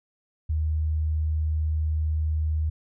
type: tone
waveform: sine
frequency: 77.78 Hz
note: D#2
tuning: in tune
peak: -22 dBFS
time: 0.49-2.7 s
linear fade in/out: 10 ms
effects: none